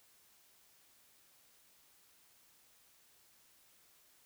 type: silence
effects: white hiss -67 dBFS RMS until 4.25 s